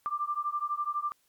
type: beating tone pair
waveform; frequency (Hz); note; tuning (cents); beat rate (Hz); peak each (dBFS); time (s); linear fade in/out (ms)
sine; 1179 / 1191; D6 / D6; +6 / +24; 12; -32 / -32; 0.06-1.12; 0
effects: white hiss -70 dBFS RMS until 1.28 s + MP3 96 kbps